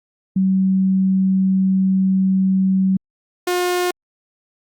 sine / sawtooth tone pair in turn, 190 / 357.7 Hz, F#3 / F4, +46 / +41 cents, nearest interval major seventh, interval 1095 cents, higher second, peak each -13 dBFS, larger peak neither, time 0.36-2.97 / 3.47-3.91 s, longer first, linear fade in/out 5 ms, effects Opus 48 kbps

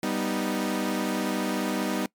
sawtooth chord, G augmented, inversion none, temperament equal, 196 / 246.9 / 311.1 Hz, G3 / B3 / D#4, 0 / 0 / 0 cents, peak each -26 dBFS, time 0.03-2.06 s, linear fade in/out 2 ms, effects noise-tail reverb RT60 0.1 s tail -23 dB re dry + MP3 96 kbps

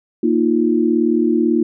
sine chord, Bb suspended fourth, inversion none, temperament equal, 233.1 / 311.1 / 349.2 Hz, Bb3 / Eb4 / F4, 0 / 0 / 0 cents, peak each -17 dBFS, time 0.23-1.63 s, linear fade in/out 5 ms, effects none

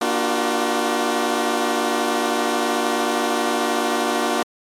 15% pulse tone cluster, 237 / 297.9 / 349 / 378.4 Hz, A#3 / D4 / F4 / F#4, +29 / +25 / -1 / +39 cents, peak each -18 dBFS, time 0.01-4.43 s, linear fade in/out 5 ms, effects low-pass 12000 Hz 12 dB/octave + MP3 96 kbps

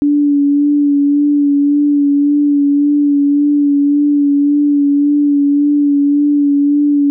sine tone with vibrato, 287.9 Hz, D4, 34 cents flat, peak -8 dBFS, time 0.02-7.1 s, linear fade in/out 0 ms, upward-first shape sine, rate 1.8 Hz, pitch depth 23 cents each way, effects none

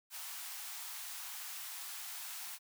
white high-pass noise, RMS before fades -45 dBFS, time 0.1-2.59 s, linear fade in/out 50 ms, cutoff 720 Hz, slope 48 dB/octave, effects none

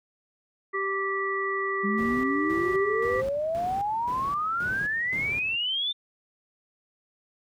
harmonic tone, 390.4 Hz, G4, 7 cents flat, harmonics 1 / 3 / 5, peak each -30 / -30 / -30 dBFS, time 0.73-3.22 s, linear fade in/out 20 ms
sine exponential sweep, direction up, 197.1 to 3607 Hz, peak -25 dBFS, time 1.83-5.93 s, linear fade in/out 20 ms
brown noise with tremolo, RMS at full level -33 dBFS, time 1.97-5.57 s, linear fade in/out 20 ms, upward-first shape square, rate 1.9 Hz, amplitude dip 75%
effects high-pass 100 Hz 12 dB/octave

